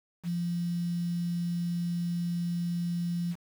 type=tone with quantisation; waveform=sine; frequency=173 Hz; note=F3; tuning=16 cents flat; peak=-28 dBFS; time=0.23-3.36 s; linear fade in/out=50 ms; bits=8; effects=none